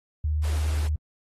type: tone with vibrato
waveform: sine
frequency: 76.1 Hz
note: D#2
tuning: 38 cents flat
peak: -22 dBFS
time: 0.24-0.96 s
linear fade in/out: 5 ms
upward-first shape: sine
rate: 17 Hz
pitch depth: 28 cents each way
type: high-pass noise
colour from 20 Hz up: pink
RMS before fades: -41 dBFS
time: 0.43-0.88 s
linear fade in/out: 10 ms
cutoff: 260 Hz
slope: 48 dB/octave
effects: AAC 32 kbps